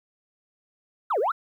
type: exponential two-way sweep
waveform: sine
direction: down then up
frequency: 1480 to 378.1 to 1480 Hz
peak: -20 dBFS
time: 1.1-1.32 s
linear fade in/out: 10 ms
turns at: 1.19 s
effects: tanh soft clip ceiling -17 dBFS + 10-bit